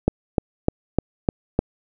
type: click train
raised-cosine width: 2 ms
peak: -3 dBFS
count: 6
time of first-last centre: 0.08-1.591 s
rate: 3.31 Hz
effects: none